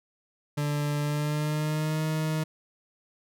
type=tone with pitch glide; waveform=40% pulse; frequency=146.83 to 156.46 Hz; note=D3 to D#3; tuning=0 to +10 cents; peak=-25 dBFS; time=0.57-2.44 s; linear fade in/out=10 ms; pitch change=+110 cents; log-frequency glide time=1-2.04 s; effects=none